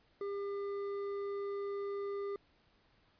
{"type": "tone with hard clipping", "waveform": "triangle", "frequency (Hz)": 401, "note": "G4", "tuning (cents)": 39, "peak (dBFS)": -38, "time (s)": [0.21, 2.36], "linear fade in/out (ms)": 2, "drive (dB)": 11, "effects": ["pink hiss -70 dBFS RMS until 3.19 s", "resampled to 11025 Hz"]}